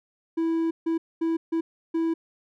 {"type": "tone bursts at uneven times", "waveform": "triangle", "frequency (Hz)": 328.4, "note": "E4", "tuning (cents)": -6, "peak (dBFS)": -20, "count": 5, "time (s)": [[0.37, 0.71], [0.86, 0.98], [1.21, 1.37], [1.52, 1.61], [1.94, 2.14]], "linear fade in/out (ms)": 10, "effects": []}